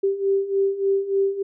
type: beating tone pair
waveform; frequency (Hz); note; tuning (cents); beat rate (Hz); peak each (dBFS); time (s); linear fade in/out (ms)
sine; 390.2 / 393.6; G4 / G4; -8 / +7; 3.4; -24 / -20; 0.03-1.43; 10
effects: none